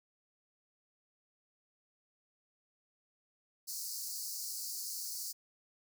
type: high-pass noise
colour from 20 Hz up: pink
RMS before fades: -41 dBFS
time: 3.67-5.33 s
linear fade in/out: 20 ms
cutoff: 4400 Hz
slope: 96 dB/octave
effects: none

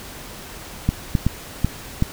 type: clicks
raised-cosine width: 5 ms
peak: -4 dBFS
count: 5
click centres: 0.89 / 1.152 / 1.266 / 1.646 / 2.024 s
effects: pink hiss -37 dBFS RMS until 2.12 s

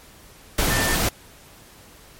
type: tone in noise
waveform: sine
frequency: 1788 Hz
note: A6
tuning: 27 cents sharp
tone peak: -25 dBFS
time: 0.7-0.95 s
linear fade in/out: 5 ms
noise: pink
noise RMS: -21 dBFS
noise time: 0.58-1.09 s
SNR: -7 dB
effects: pink hiss -48 dBFS RMS until 2.19 s + MP3 64 kbps

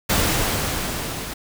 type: noise with level ramp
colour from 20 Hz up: pink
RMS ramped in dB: -18 to -31 dBFS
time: 0.09-1.34 s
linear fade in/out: 10 ms
effects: none

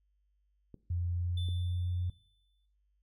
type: clicks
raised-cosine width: 3 ms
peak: -35 dBFS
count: 2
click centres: 0.743 / 1.487 s
type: tone with pitch glide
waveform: sine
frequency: 87.3 to 89.29 Hz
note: F2 to F2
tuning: 0 to +39 cents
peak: -30 dBFS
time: 0.9-2.1 s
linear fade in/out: 5 ms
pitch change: +39 cents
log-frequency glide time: 1.12-1.61 s
type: tone with exponential decay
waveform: triangle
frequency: 3520 Hz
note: A7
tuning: in tune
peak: -40 dBFS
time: 1.37-2.66 s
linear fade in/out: 5 ms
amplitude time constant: 280 ms
effects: noise-tail reverb RT60 0.5 s tail -18 dB re dry + added 50 Hz sine -70 dBFS peak until 3.02 s

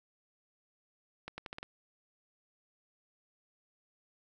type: accelerating click train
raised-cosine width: 0.3 ms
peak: -25 dBFS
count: 6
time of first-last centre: 1.28-1.63 s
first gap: 100 ms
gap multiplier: 0.82
effects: none

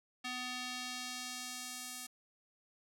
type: tone with band-pass filter sweep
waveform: square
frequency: 250.5 Hz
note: B3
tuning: 25 cents sharp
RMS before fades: -43 dBFS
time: 0.24-2.07 s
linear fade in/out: 10 ms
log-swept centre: 3100 to 9300 Hz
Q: 0.92
effects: none

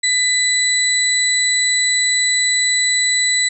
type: tone cluster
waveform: sine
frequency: 1998 / 3988 / 7830 Hz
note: B6 / B7 / B8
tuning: +20 / +16 / -16 cents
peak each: -18 dBFS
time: 0.03-3.49 s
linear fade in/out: 10 ms
effects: none

